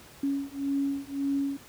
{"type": "beating tone pair", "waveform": "sine", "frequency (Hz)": [277.2, 279], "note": ["C#4", "C#4"], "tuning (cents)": [0, 11], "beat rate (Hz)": 1.8, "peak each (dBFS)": -30, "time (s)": [0.23, 1.57], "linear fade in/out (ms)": 5, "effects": ["pink hiss -51 dBFS RMS until 1.68 s", "high-pass 60 Hz 12 dB/octave"]}